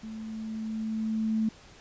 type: tone with level ramp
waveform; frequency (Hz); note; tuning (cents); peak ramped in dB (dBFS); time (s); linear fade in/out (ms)
sine; 220; A3; 0; -37 to -23; 0.03-1.49; 5
effects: pink hiss -53 dBFS RMS until 1.8 s + resampled to 16000 Hz